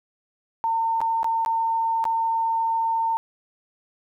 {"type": "tone with dropouts", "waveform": "sine", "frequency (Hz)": 907, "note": "A#5", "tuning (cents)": -48, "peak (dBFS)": -20, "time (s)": [0.64, 3.17], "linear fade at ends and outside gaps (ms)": 0, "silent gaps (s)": [[1.005, 1.015], [1.231, 1.244], [1.449, 1.461], [2.041, 2.053]], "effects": ["10-bit"]}